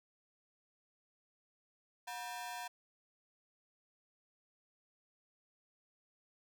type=ring-modulated tone; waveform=sawtooth; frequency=842 Hz; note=G#5; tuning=24 cents sharp; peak=-35 dBFS; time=2.07-2.68 s; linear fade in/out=10 ms; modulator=121 Hz; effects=none